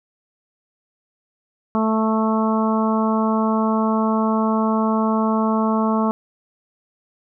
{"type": "harmonic tone", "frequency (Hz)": 220, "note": "A3", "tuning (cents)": 0, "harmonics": [1, 2, 3, 4, 5, 6], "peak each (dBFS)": [-18, -26, -26, -26, -25, -31], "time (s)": [1.75, 6.11], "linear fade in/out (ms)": 0, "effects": []}